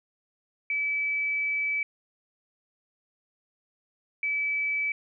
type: tone pair in turn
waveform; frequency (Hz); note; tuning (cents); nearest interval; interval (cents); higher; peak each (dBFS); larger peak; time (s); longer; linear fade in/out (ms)
sine; 2300 / 2300; D7 / D7; -37 / -37; unison; 0; neither; -25; neither; 0.7-1.83 / 4.23-4.92; first; 2
effects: none